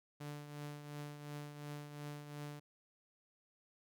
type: tone with tremolo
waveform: sawtooth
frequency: 146.83 Hz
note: D3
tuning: in tune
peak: -39 dBFS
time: 0.2-2.6 s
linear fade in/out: 10 ms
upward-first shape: triangle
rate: 2.8 Hz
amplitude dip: 60%
effects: none